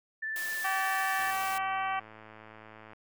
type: tone with vibrato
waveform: sine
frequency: 1761 Hz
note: A6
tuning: 1 cent sharp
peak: -32 dBFS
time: 0.22-1.31 s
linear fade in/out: 10 ms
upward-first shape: sine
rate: 19 Hz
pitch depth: 15 cents each way
type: high-pass noise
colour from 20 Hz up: white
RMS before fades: -41 dBFS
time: 0.36-1.58 s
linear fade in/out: 0 ms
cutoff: 290 Hz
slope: 12 dB/octave
type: harmonic tone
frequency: 384 Hz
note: G4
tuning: 36 cents flat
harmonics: 2 / 3 / 4 / 5 / 6 / 7 / 8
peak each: -32 / -34 / -39 / -41 / -41 / -44 / -48 dBFS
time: 0.64-2 s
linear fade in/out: 10 ms
type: click train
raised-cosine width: 0.5 ms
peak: -34 dBFS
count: 191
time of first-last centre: 1.19-2.933 s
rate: 109 Hz
effects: none